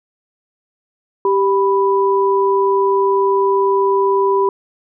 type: tone pair together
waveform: sine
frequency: 392 / 987.8 Hz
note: G4 / B5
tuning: 0 / 0 cents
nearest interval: octave + major third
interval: 1600 cents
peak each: -13 / -16 dBFS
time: 1.25-4.49 s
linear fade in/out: 2 ms
effects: none